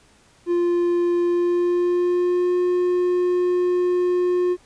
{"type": "tone with pitch glide", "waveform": "triangle", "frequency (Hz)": [348.5, 358.1], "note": ["F4", "F4"], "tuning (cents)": [-4, 43], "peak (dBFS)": -15, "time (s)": [0.46, 4.57], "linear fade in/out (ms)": 50, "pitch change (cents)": 47, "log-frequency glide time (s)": [1.23, 2.57], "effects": ["pink hiss -55 dBFS RMS until 4.65 s", "resampled to 22050 Hz"]}